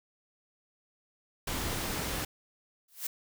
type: noise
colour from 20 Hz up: pink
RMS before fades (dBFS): -34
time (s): 1.47-2.25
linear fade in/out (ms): 5
type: noise with exponential growth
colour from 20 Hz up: blue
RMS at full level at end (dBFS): -30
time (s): 2.88-3.07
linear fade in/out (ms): 5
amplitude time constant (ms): 40
effects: none